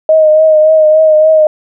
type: tone with vibrato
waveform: sine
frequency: 624 Hz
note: D#5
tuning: 5 cents sharp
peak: -3 dBFS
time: 0.09-1.47 s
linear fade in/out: 2 ms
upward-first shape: triangle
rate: 3.5 Hz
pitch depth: 35 cents each way
effects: none